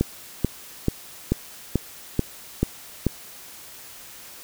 click train, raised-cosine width 3 ms, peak -6 dBFS, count 8, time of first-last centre 0.01-3.067 s, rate 2.29 Hz, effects white hiss -43 dBFS RMS until 4.43 s

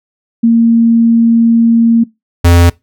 sine / square tone pair in turn, 230.5 / 86.19 Hz, A#3 / F2, -19 / -22 cents, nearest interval octave + perfect fourth, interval 1703 cents, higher first, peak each -4 dBFS, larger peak neither, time 0.43-2.04 / 2.44-2.7 s, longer first, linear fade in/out 10 ms, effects noise-tail reverb RT60 0.2 s tail -22 dB re dry

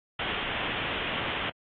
white low-pass noise, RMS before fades -32 dBFS, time 0.19-1.5 s, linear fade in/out 5 ms, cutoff 3400 Hz, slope 96 dB/octave, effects AAC 32 kbps

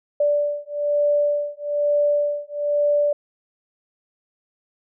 sine beating tone pair, 584 / 585.1 Hz, D5 / D5, -10 / -7 cents, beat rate 1.1 Hz, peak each -21 dBFS, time 0.2-3.13 s, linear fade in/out 5 ms, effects none

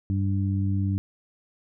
harmonic tone, 97.6 Hz, G2, 7 cents flat, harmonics 1 / 2 / 3, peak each -23 / -29 / -33 dBFS, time 0.1-0.98 s, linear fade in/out 0 ms, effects none

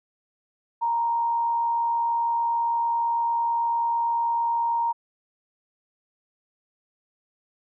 sine tone with frequency modulation, 932.3 Hz, A#5, in tune, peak -21 dBFS, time 0.81-4.93 s, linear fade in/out 20 ms, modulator 73.5 Hz, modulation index 0.23, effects none

